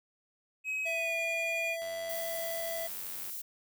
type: tone with pitch glide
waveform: triangle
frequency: 2544 to 2431 Hz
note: D#7 to D#7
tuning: +38 to -41 cents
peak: -30 dBFS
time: 0.64-1.77 s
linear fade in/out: 50 ms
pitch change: -79 cents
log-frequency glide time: 0.85-1.17 s
type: tone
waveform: square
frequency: 664 Hz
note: E5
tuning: 12 cents sharp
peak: -36 dBFS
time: 0.85-2.88 s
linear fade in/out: 20 ms
type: click train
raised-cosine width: 0.2 ms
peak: -32 dBFS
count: 137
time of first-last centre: 1.82-3.297 s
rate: 92.1 Hz
type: noise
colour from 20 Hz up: violet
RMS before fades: -40 dBFS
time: 2.09-3.42 s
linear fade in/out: 10 ms
effects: none